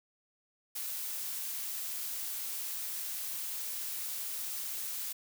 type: noise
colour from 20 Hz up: blue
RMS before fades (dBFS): -38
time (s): 0.75-5.13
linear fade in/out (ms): 10
effects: none